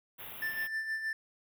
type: band-stop noise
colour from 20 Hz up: white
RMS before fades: -45 dBFS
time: 0.18-0.68 s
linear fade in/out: 20 ms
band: 3600 to 11000 Hz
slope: 96 dB/octave
type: tone with tremolo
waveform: triangle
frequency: 1772 Hz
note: A6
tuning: 12 cents sharp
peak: -29 dBFS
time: 0.42-1.13 s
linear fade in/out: 2 ms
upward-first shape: sine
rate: 6.4 Hz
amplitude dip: 55%
effects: none